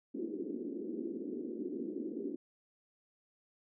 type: band-pass noise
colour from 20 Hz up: white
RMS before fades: -40 dBFS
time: 0.14-2.36 s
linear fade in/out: 10 ms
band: 230 to 390 Hz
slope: 48 dB/octave
effects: none